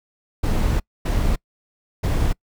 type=noise bursts at uneven times; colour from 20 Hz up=brown; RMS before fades=-19 dBFS; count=3; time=0.43-0.8 / 1.05-1.36 / 2.03-2.33 s; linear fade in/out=10 ms; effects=noise-tail reverb RT60 0.1 s tail -26 dB re dry